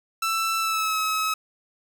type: tone with pitch glide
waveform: sawtooth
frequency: 1328 to 1284.2 Hz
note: E6 to E6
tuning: +12 to -46 cents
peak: -19 dBFS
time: 0.22-1.34 s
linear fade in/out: 5 ms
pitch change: -58 cents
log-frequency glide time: 0.59-0.98 s
effects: 9-bit